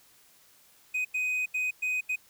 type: tone bursts at uneven times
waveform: triangle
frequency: 2503 Hz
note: D#7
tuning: 10 cents sharp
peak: -25 dBFS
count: 5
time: 0.94-1.05 / 1.14-1.46 / 1.54-1.71 / 1.82-2.01 / 2.09-2.16 s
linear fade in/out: 10 ms
effects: white hiss -60 dBFS RMS until 2.29 s